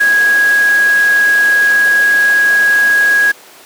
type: tone in noise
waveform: sine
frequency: 1654 Hz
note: G#6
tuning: 8 cents flat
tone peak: -7 dBFS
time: 0-3.32 s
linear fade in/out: 10 ms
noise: pink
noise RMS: -23 dBFS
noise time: 0-3.32 s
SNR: +13 dB
effects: pink hiss -38 dBFS RMS until 3.65 s + high-pass 400 Hz 12 dB/octave